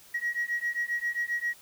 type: beating tone pair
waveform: sine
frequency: 1900 / 1907.5 Hz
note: A#6 / A#6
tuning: +33 / +39 cents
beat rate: 7.5 Hz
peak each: -30 / -30 dBFS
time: 0.14-1.54 s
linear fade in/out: 10 ms
effects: tanh soft clip ceiling -22 dBFS + white hiss -54 dBFS RMS until 1.61 s